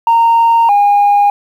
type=tone pair in turn; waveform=sine; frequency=923 / 815 Hz; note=A#5 / G#5; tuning=-17 / -33 cents; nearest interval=major second; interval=216 cents; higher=first; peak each=-4 dBFS; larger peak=neither; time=0.07-0.69 / 0.69-1.3 s; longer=first; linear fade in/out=2 ms; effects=tanh soft clip ceiling -4 dBFS + 7-bit